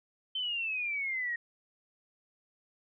sine exponential sweep, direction down, 3102 to 1864.7 Hz, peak -31 dBFS, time 0.35-1.36 s, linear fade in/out 5 ms, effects none

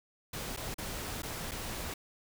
pink noise with dropouts, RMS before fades -39 dBFS, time 0.33-1.94 s, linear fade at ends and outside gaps 5 ms, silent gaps 0.565-0.572 / 0.743-0.782 / 1.221-1.231 / 1.512-1.516 s, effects none

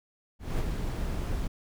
brown noise with ADSR envelope, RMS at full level -27 dBFS, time 0.39-1.48 s, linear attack 200 ms, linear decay 31 ms, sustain -4 dB, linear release 13 ms, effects none

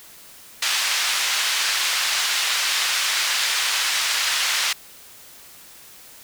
white band-pass noise, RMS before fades -22 dBFS, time 0.62-4.73 s, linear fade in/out 5 ms, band 1300 to 4900 Hz, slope 12 dB/octave, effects white hiss -45 dBFS RMS until 6.23 s

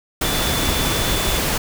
sine tone in noise, 3480 Hz, A7, 20 cents flat, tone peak -27 dBFS, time 0.24-1.39 s, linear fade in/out 5 ms, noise pink, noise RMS -20 dBFS, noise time 0.21-1.58 s, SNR -10 dB, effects none

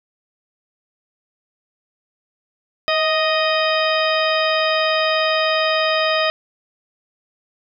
harmonic tone with a mistuned harmonic, 622.3 Hz, D#5, in tune, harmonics 1 / 2 / 3 / 4 / 5 / 6 / 8, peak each -19 / -22 / -24 / -25 / -26 / -27 / -28 dBFS, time 2.88-6.3 s, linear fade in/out 0 ms, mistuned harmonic 1, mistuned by +30 cents, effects none

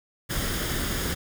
pink noise with comb filter, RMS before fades -28 dBFS, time 0.29-1.15 s, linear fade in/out 20 ms, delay 0.59 ms, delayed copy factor +0.5, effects none

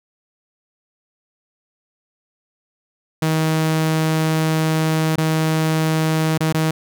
sawtooth tone with dropouts, 158.5 Hz, D#3, 32 cents sharp, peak -12 dBFS, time 3.22-6.71 s, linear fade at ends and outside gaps 5 ms, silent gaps 5.16-5.179 / 6.378-6.405 / 6.526-6.544 s, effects none

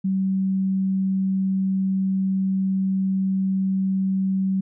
sine tone, 191.2 Hz, G3, 43 cents flat, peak -19 dBFS, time 0.04-4.61 s, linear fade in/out 10 ms, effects none

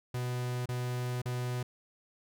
45% pulse tone with dropouts, 124.1 Hz, B2, 9 cents sharp, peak -32 dBFS, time 0.14-1.63 s, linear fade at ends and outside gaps 5 ms, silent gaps 0.658-0.688 / 1.218-1.256 s, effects none

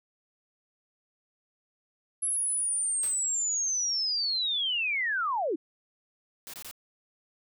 sine linear sweep, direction down, 11000 to 277.2 Hz, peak -26 dBFS, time 2.22-5.56 s, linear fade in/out 10 ms
white noise with exponential decay, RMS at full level -39 dBFS, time 3.03-3.31 s, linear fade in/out 1 ms, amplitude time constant 60 ms
white noise bursts, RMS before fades -42 dBFS, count 3, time 6.47-6.712 s, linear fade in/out 0 ms, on 66 ms, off 22 ms
effects none

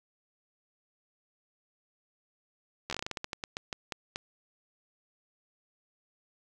slowing click train, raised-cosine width 0.2 ms, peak -17 dBFS, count 17, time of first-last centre 2.9-4.159 s, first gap 12 ms, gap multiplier 1.22, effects none

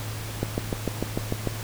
click train, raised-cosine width 2 ms, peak -11 dBFS, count 8, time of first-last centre 0.43-1.473 s, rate 6.71 Hz, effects added 108 Hz sine -33 dBFS peak until 1.63 s + pink hiss -37 dBFS RMS until 1.63 s

